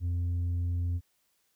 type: tone with tanh clipping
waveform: sine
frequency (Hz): 87.2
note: F2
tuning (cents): -2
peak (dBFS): -28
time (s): 0-1.01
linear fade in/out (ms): 50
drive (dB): 3
effects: white hiss -73 dBFS RMS until 1.55 s